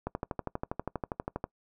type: click train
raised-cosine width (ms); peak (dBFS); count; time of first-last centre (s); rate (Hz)
1; -18; 18; 0.07-1.441; 12.4
effects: noise-tail reverb RT60 0.1 s tail -23 dB re dry